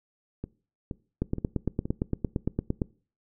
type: two click trains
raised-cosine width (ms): 3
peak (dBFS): -13 / -20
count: 15 / 4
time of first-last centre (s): 1.22-2.818 / 0.44-1.855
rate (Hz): 8.76 / 2.12
effects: noise-tail reverb RT60 0.4 s tail -22 dB re dry